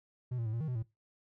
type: tone with pitch steps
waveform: triangle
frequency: 125 / 115.7 / 109.1 / 116.4 / 157.7 / 125.5 / 112.2 Hz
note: B2 / A#2 / A2 / A#2 / D#3 / B2 / A2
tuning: +21 / -13 / -14 / -2 / +24 / +28 / +34 cents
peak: -31 dBFS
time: 0.31-0.828 s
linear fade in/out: 10 ms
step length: 74 ms
effects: noise-tail reverb RT60 0.2 s tail -19 dB re dry